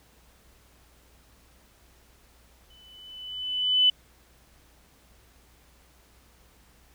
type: tone with exponential growth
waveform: sine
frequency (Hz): 3001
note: F#7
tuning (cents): +24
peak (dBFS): -15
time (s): 2.7-3.9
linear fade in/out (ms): 5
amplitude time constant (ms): 260
effects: added 60 Hz sine -60 dBFS peak until 6.94 s + pink hiss -60 dBFS RMS until 6.94 s